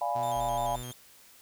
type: chord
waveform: sine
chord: D diminished seventh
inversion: none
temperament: equal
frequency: 587.3 / 698.5 / 830.6 / 987.8 Hz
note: D5 / F5 / Ab5 / Cb6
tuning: 0 / 0 / 0 / 0 cents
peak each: -36 / -31 / -32 / -35 dBFS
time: 0.01-0.76 s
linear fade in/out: 5 ms
type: tone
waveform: sawtooth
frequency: 123.47 Hz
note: B2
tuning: in tune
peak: -35 dBFS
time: 0.15-0.92 s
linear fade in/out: 10 ms
type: tone with vibrato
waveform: 15% pulse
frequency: 3394 Hz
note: G#7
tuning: 37 cents sharp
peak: -37 dBFS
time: 0.23-0.93 s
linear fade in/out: 0 ms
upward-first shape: square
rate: 5.8 Hz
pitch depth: 93 cents each way
type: exponential two-way sweep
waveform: sine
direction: down then up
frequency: 50.9 to 32.7 to 40.49 Hz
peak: -40 dBFS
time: 0.35-0.83 s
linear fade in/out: 20 ms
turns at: 0.62 s
effects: white hiss -56 dBFS RMS until 1.41 s